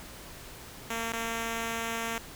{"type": "tone with dropouts", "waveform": "5% pulse", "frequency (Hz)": 228.5, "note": "A#3", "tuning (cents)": -34, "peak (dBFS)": -20, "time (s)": [0.9, 2.18], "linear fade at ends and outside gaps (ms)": 2, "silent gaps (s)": [1.123, 1.133], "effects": ["pink hiss -46 dBFS RMS until 2.35 s"]}